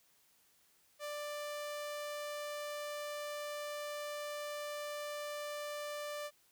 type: tone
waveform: sawtooth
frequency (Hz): 590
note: D5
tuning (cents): +8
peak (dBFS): -36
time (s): 0.99-6.31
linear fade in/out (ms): 50
effects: white hiss -70 dBFS RMS until 6.51 s